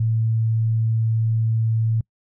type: tone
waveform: sine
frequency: 112.3 Hz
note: A2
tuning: 36 cents sharp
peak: -17 dBFS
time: 0-2.01 s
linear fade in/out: 5 ms
effects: noise-tail reverb RT60 0.1 s tail -26 dB re dry